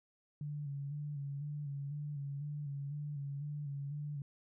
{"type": "tone with vibrato", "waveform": "sine", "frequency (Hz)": 143.9, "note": "D3", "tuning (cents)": -35, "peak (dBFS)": -38, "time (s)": [0.41, 4.22], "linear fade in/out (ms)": 2, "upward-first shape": "square", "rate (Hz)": 2, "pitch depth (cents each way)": 41, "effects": []}